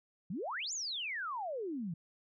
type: exponential two-way sweep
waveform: sine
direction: up then down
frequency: 155.56 to 7250 to 155.56 Hz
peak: -36 dBFS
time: 0.3-1.94 s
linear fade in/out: 5 ms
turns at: 0.73 s
effects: none